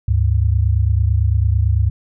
sine tone pair together, 73 / 101.97 Hz, D2 / G#2, -10 / -31 cents, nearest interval tritone, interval 579 cents, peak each -15 dBFS, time 0.08-1.9 s, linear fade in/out 5 ms, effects none

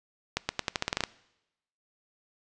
accelerating click train, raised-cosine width 0.2 ms, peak -9 dBFS, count 11, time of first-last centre 0.37-1.037 s, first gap 120 ms, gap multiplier 0.86, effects noise-tail reverb RT60 0.9 s tail -21 dB re dry + resampled to 22050 Hz

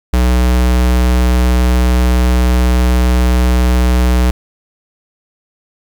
square tone, 61.74 Hz, B1, in tune, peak -9 dBFS, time 0.13-4.31 s, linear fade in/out 5 ms, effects 8-bit

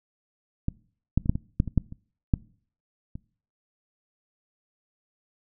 clicks, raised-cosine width 5 ms, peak -13 / -8 / -18 / -7 / -16 / -8 / -20 / -8 / -26 / -7 / -24 dBFS, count 11, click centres 0.684 / 1.176 / 1.259 / 1.295 / 1.355 / 1.601 / 1.677 / 1.777 / 1.924 / 2.338 / 3.155 s, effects noise-tail reverb RT60 0.5 s tail -23 dB re dry

